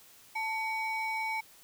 triangle ring-modulated tone, 1568 Hz, G6, in tune, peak -26 dBFS, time 0.35-1.41 s, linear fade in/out 10 ms, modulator 685 Hz, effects white hiss -57 dBFS RMS until 1.63 s

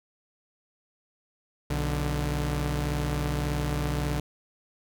sawtooth tone pair together, 61.9 / 147.22 Hz, B1 / D3, +5 / +5 cents, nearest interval octave + minor third, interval 1500 cents, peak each -25 dBFS, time 1.7-4.2 s, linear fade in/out 5 ms, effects none

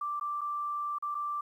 sine tone with dropouts, 1174.7 Hz, D6, in tune, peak -31 dBFS, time 0.01-1.41 s, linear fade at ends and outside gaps 5 ms, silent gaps 0.198-0.21 / 0.41-0.414 / 0.985-1.024 / 1.146-1.15 s, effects 11-bit

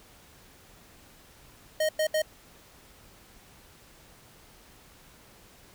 square tone bursts at uneven times, 622.3 Hz, D#5, in tune, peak -24 dBFS, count 3, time 1.8-1.89 / 1.99-2.07 / 2.14-2.22 s, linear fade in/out 5 ms, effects pink hiss -55 dBFS RMS until 5.74 s

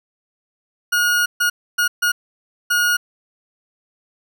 40% pulse tone bursts at uneven times, 1439 Hz, F#6, 49 cents flat, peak -14 dBFS, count 5, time 0.92-1.26 / 1.4-1.5 / 1.78-1.88 / 2.02-2.12 / 2.7-2.97 s, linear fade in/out 10 ms, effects none

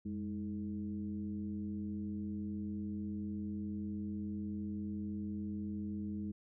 sine tone with frequency modulation, 205.2 Hz, G#3, 21 cents flat, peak -37 dBFS, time 0.05-6.32 s, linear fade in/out 10 ms, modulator 113 Hz, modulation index 0.81, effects none

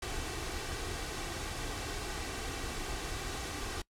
pink noise with comb filter, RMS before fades -38 dBFS, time 0.02-3.82 s, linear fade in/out 5 ms, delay 2.6 ms, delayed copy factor +0.5, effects noise-tail reverb RT60 0.1 s tail -23 dB re dry + low-pass 9000 Hz 12 dB/octave

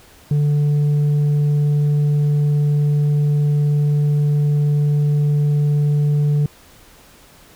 triangle tone with tanh clipping, 146.83 Hz, D3, in tune, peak -14 dBFS, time 0.31-6.46 s, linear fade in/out 2 ms, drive 8 dB, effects pink hiss -47 dBFS RMS until 7.55 s

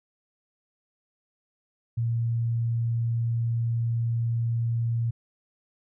sine tone, 116.3 Hz, A#2, 4 cents flat, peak -23 dBFS, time 1.97-5.11 s, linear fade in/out 10 ms, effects none

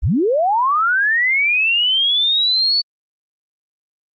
sine linear sweep, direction up, 35.64 to 4500 Hz, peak -13 dBFS, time 0.02-2.82 s, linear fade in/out 20 ms, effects Opus 32 kbps

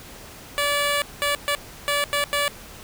10% pulse tone bursts at uneven times, 577 Hz, D5, 31 cents flat, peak -12 dBFS, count 6, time 0.58-1.02 / 1.22-1.35 / 1.48-1.55 / 1.88-2.04 / 2.13-2.24 / 2.33-2.48 s, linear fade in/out 0 ms, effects pink hiss -42 dBFS RMS until 2.83 s

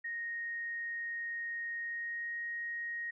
sine tone with pitch glide, 1864.7 to 1875.5 Hz, A#6 to A#6, 0 to +10 cents, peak -36 dBFS, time 0.04-3.11 s, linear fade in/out 10 ms, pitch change +10 cents, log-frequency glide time 1.78-2.38 s, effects none

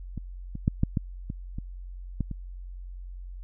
clicks, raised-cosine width 5 ms, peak -21 / -22 / -9 / -9 / -12 / -20 / -22 / -15 / -22 dBFS, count 9, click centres 0.177 / 0.554 / 0.679 / 0.834 / 0.972 / 1.301 / 1.585 / 2.207 / 2.313 s, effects added 45 Hz sine -37 dBFS peak until 3.43 s

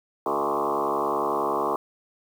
sine tone with frequency modulation, 740 Hz, F#5, in tune, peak -22 dBFS, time 0.26-1.76 s, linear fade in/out 2 ms, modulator 70.8 Hz, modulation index 6, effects 8-bit

